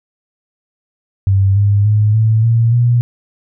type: tone with pitch steps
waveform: sine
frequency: 97.4 / 101.59 / 105.97 / 110.53 / 115.29 / 120.26 Hz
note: G2 / G#2 / G#2 / A2 / A#2 / B2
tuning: -11 / -38 / +35 / +8 / -19 / -46 cents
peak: -8 dBFS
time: 1.27-3.01 s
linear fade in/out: 0 ms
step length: 290 ms
effects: none